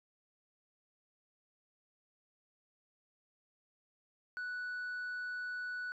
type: tone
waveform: sine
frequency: 1480 Hz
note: F#6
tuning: in tune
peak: -35 dBFS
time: 4.37-5.92 s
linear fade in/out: 0 ms
effects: tanh soft clip ceiling -37 dBFS